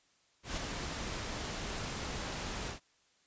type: noise with ADSR envelope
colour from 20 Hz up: pink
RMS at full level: -35 dBFS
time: 0.43-2.8 s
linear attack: 140 ms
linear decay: 6 ms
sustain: -4 dB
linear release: 110 ms
effects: white hiss -70 dBFS RMS until 3.26 s + resampled to 16000 Hz